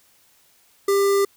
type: tone with notch filter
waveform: square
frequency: 397.6 Hz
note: G4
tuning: 25 cents sharp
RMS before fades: -18 dBFS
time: 0.88-1.25 s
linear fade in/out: 5 ms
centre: 2900 Hz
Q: 1.3
effects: white hiss -58 dBFS RMS until 1.36 s